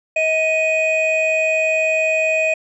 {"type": "tone pair together", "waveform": "triangle", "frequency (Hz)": [635.4, 2492], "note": ["D#5", "D#7"], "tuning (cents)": [36, 2], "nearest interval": "2 octaves", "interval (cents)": 2366, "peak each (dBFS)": -16, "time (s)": [0.16, 2.54], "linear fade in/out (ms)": 5, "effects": ["resampled to 24000 Hz"]}